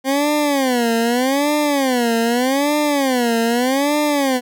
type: tone with vibrato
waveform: 20% pulse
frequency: 261.6 Hz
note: C4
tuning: in tune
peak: -10 dBFS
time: 0.04-4.41 s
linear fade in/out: 50 ms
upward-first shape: sine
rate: 0.82 Hz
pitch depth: 230 cents each way
effects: none